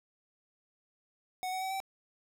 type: tone with pitch steps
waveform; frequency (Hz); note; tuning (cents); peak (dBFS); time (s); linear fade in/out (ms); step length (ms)
square; 740 / 750.3 / 760.8 / 771.4; F#5 / F#5 / F#5 / G5; 0 / +24 / +48 / -28; -34; 1.43-1.802; 0; 93
effects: 12-bit